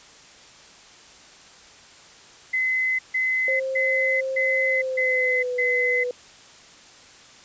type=tone bursts; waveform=sine; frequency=2039 Hz; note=C7; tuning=45 cents flat; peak=-20 dBFS; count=6; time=2.53-6.04 s; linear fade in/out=10 ms; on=460 ms; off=150 ms
type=tone with pitch glide; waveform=sine; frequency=529 to 493.6 Hz; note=C5 to B4; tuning=+19 to -1 cents; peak=-24 dBFS; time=3.48-6.11 s; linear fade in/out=2 ms; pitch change=-120 cents; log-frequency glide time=4.67-5.61 s
effects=white hiss -48 dBFS RMS until 7.44 s + resampled to 16000 Hz